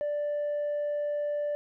triangle tone with tanh clipping, 587.3 Hz, D5, in tune, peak -28 dBFS, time 0.01-1.55 s, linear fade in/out 0 ms, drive 6 dB, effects none

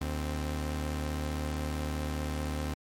sawtooth tone pair together, 75.4 / 261.3 Hz, D2 / C4, +46 / -2 cents, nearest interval octave + minor seventh, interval 2152 cents, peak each -28 / -34 dBFS, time 0.01-2.74 s, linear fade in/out 5 ms, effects MP3 64 kbps

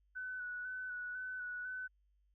sine tone with vibrato, 1490 Hz, F#6, 12 cents sharp, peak -40 dBFS, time 0.15-1.88 s, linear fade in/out 20 ms, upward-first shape square, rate 2 Hz, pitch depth 21 cents each way, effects added 50 Hz sine -70 dBFS peak until 2.34 s

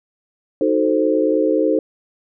sine chord, D# diminished seventh, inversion none, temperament equal, 311.1 / 370 / 440 / 523.3 Hz, D#4 / F#4 / A4 / C5, 0 / 0 / 0 / 0 cents, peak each -18 / -23 / -19 / -19 dBFS, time 0.61-1.79 s, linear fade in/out 2 ms, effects none

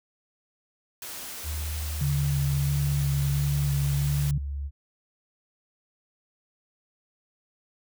white noise, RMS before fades -38 dBFS, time 1.02-4.31 s, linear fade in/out 2 ms
sine tone with pitch glide, 75.9 to 70.41 Hz, D#2 to C#2, -42 to +28 cents, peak -29 dBFS, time 1.43-4.71 s, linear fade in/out 50 ms, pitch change -130 cents, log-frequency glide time 2.19-3.87 s
sine tone with vibrato, 141.9 Hz, C#3, 41 cents sharp, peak -23 dBFS, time 2.01-4.38 s, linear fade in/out 5 ms, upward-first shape square, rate 1.5 Hz, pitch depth 13 cents each way
effects none

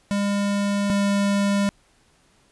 square tone pair in turn, 201.7 / 200.7 Hz, G3 / G3, +50 / +41 cents, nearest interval unison, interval 9 cents, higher first, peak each -21 / -19 dBFS, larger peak second, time 0.11-0.9 / 0.9-1.69 s, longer neither, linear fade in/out 0 ms, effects pink hiss -60 dBFS RMS until 2.51 s + resampled to 24000 Hz

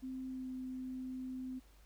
sine tone with pitch glide, 260 to 257.2 Hz, C4 to C4, -11 to -30 cents, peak -40 dBFS, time 0.02-1.6 s, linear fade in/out 20 ms, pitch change -19 cents, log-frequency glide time 0.28-0.48 s, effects added 50 Hz sine -60 dBFS peak until 1.85 s + pink hiss -68 dBFS RMS until 1.85 s

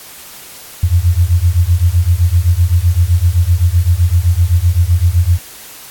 sine beating tone pair, 83.2 / 91 Hz, E2 / F#2, +17 / -28 cents, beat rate 7.8 Hz, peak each -11 dBFS, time 0.83-5.39 s, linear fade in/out 5 ms, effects white hiss -34 dBFS RMS until 5.9 s + AAC 64 kbps

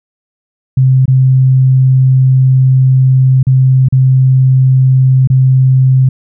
sine tone with dropouts, 130.81 Hz, C3, in tune, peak -4 dBFS, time 0.77-6.09 s, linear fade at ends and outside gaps 5 ms, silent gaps 1.057-1.079 / 3.43-3.468 / 3.886-3.924 / 5.274-5.3 s, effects none

